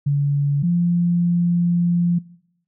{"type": "tone pair in turn", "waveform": "sine", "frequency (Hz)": [142.7, 173.44], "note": ["D3", "F3"], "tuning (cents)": [-49, -12], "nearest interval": "minor third", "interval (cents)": 337, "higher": "second", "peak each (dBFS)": -15, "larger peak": "neither", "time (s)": [[0.06, 0.63], [0.63, 2.19]], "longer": "second", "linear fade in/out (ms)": 10, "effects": ["noise-tail reverb RT60 0.8 s tail -22 dB re dry"]}